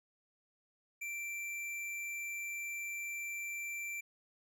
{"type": "tone with hard clipping", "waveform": "sine", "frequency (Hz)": 2349, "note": "D7", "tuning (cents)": 0, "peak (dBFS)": -40, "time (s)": [1.01, 4.01], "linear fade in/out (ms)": 10, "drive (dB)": 13, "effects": []}